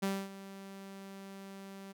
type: tone with ADSR envelope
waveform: sawtooth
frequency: 195.2 Hz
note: G3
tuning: 7 cents flat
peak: -26 dBFS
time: 0.02-1.93 s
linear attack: 14 ms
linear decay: 250 ms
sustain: -16 dB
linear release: 19 ms
effects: none